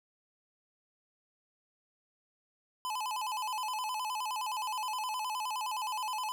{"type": "tone with vibrato", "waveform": "square", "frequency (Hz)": 932.3, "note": "A#5", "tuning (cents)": 0, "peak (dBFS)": -34, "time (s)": [2.85, 6.32], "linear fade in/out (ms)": 0, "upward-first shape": "square", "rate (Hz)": 9.6, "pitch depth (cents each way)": 140, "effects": []}